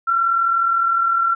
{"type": "tone pair together", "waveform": "sine", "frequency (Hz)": [1357.1, 1396.9], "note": ["E6", "F6"], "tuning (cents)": [50, 0], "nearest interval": "minor second", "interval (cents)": 50, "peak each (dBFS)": [-15, -25], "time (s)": [0.07, 1.35], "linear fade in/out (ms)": 10, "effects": []}